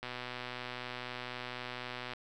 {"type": "click train", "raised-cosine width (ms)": 0.3, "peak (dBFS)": -24, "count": 262, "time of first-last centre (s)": [0.03, 2.135], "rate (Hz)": 124, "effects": []}